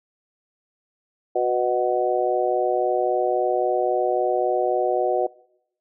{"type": "harmonic tone with a mistuned harmonic", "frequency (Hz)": 123.7, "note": "B2", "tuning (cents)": 3, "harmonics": [3, 4, 5, 6], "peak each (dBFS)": [-24, -24, -24, -24], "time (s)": [1.35, 5.27], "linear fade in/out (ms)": 10, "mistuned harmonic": 3, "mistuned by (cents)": -17, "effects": ["noise-tail reverb RT60 0.8 s tail -23 dB re dry"]}